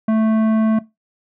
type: tone with tanh clipping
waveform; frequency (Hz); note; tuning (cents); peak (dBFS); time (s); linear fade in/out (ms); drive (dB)
sine; 220; A3; 0; -15; 0.08-0.79; 5; 13
effects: noise-tail reverb RT60 0.2 s tail -18 dB re dry